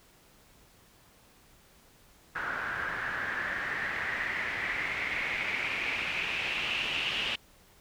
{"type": "noise with low-pass filter sweep", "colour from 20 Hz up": "white", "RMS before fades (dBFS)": -33, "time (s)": [2.35, 7.36], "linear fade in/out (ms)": 10, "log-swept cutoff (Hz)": [1500, 2900], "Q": 5.6, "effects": ["pink hiss -60 dBFS RMS until 7.8 s"]}